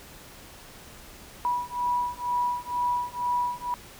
sine beating tone pair, 975 / 977.1 Hz, B5 / B5, -23 / -19 cents, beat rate 2.1 Hz, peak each -28 dBFS, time 1.45-3.74 s, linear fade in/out 0 ms, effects pink hiss -47 dBFS RMS until 3.99 s

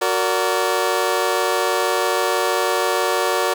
20% pulse chord, Gb augmented, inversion none, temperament just, 370 / 462.5 / 578.1 Hz, Gb4 / Bb4 / D5, 0 / -14 / -27 cents, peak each -17 dBFS, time 0.01-3.54 s, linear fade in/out 10 ms, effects none

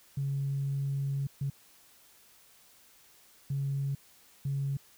sine tone bursts at uneven times, 138.59 Hz, C#3, in tune, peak -28 dBFS, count 4, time 0.17-1.27 / 1.41-1.5 / 3.5-3.95 / 4.45-4.77 s, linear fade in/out 5 ms, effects tanh soft clip ceiling -24 dBFS + white hiss -60 dBFS RMS until 4.97 s

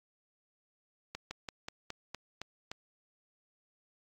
slowing click train, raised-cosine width 0.2 ms, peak -22 dBFS, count 8, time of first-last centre 1.15-2.715 s, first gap 160 ms, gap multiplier 1.11, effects AAC 64 kbps

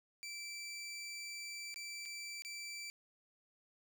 20% pulse tone with dropouts, 2332 Hz, D7, 13 cents flat, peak -39 dBFS, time 0.23-2.9 s, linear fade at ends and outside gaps 0 ms, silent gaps 1.742-1.76 / 2.054-2.058 / 2.421-2.449 s, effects none

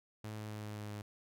sawtooth tone with pitch steps, 107.6 / 106.92 / 106.24 / 105.57 / 104.9 / 104.24 Hz, A2 / A2 / G#2 / G#2 / G#2 / G#2, -38 / -49 / +40 / +29 / +18 / +7 cents, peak -38 dBFS, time 0.24-1.02 s, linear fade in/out 5 ms, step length 130 ms, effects none

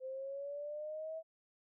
sine linear sweep, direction up, 516 to 650 Hz, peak -40 dBFS, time 0-1.23 s, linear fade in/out 50 ms, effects none

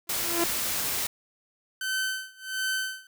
sawtooth tone with exponential growth, 340 Hz, F4, 46 cents flat, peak -18 dBFS, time 0.07-0.44 s, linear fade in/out 2 ms, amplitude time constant 79 ms
white noise, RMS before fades -29 dBFS, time 0.09-1.07 s, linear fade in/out 5 ms
sawtooth tone with tremolo, 1532 Hz, G6, 40 cents flat, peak -22 dBFS, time 1.81-3.07 s, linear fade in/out 2 ms, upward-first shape sine, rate 1.4 Hz, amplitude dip 95%
effects none

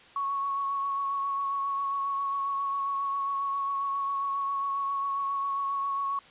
sine tone with vibrato, 1108.7 Hz, C#6, in tune, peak -27 dBFS, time 0.16-6.19 s, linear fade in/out 2 ms, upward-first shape sine, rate 7.4 Hz, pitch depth 17 cents each way, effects white hiss -53 dBFS RMS until 6.3 s + resampled to 8000 Hz

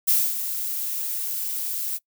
violet noise with ADSR envelope, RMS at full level -18 dBFS, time 0.07-1.99 s, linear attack 18 ms, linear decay 250 ms, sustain -10 dB, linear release 36 ms, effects noise-tail reverb RT60 0.1 s tail -22 dB re dry

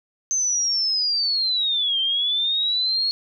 sine linear two-way sweep, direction down then up, 6272 to 3129 to 4341 Hz, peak -19 dBFS, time 0.31-3.11 s, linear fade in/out 0 ms, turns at 2 s, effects none

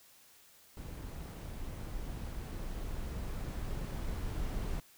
brown noise with level ramp, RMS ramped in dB -43 to -36 dBFS, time 0.77-4.8 s, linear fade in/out 2 ms, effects white hiss -61 dBFS RMS until 4.97 s

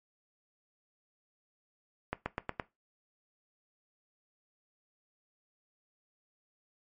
accelerating click train, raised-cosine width 0.5 ms, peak -17 dBFS, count 5, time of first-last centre 2.13-2.598 s, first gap 130 ms, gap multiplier 0.93, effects noise-tail reverb RT60 0.2 s tail -17 dB re dry + MP3 48 kbps

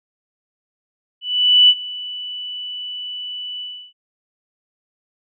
sine tone with ADSR envelope, 2972 Hz, F#7, 7 cents sharp, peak -6 dBFS, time 1.21-3.93 s, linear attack 480 ms, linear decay 50 ms, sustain -20 dB, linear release 320 ms, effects none

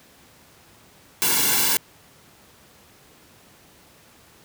white noise with comb filter, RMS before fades -20 dBFS, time 1.22-1.77 s, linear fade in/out 0 ms, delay 1.6 ms, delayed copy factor -0.8, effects pink hiss -52 dBFS RMS until 4.44 s + high-pass 80 Hz 12 dB/octave

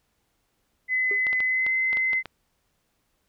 sine tone with pitch glide, 2024 to 2055 Hz, B6 to C7, +42 to -32 cents, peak -21 dBFS, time 0.88-2.23 s, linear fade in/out 50 ms, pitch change +26 cents, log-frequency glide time 1.45-1.71 s
triangle tone with exponential decay, 405.4 Hz, G#4, 42 cents flat, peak -27 dBFS, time 1.11-1.24 s, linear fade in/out 2 ms, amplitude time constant 27 ms
clicks, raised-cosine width 0.3 ms, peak -19 dBFS, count 8, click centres 1.268 / 1.33 / 1.404 / 1.665 / 1.93 / 1.971 / 2.132 / 2.257 s
effects pink hiss -72 dBFS RMS until 3.28 s

